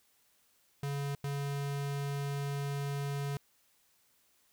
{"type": "tone bursts at uneven times", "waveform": "square", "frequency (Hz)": 141.2, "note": "C#3", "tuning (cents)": 32, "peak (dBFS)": -34, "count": 2, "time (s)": [[0.83, 1.15], [1.24, 3.37]], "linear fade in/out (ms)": 2, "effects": ["white hiss -70 dBFS RMS until 4.52 s"]}